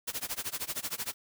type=noise with tremolo; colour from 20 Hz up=white; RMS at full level=-33 dBFS; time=0.07-1.14 s; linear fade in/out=10 ms; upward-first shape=sine; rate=13 Hz; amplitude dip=95%; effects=none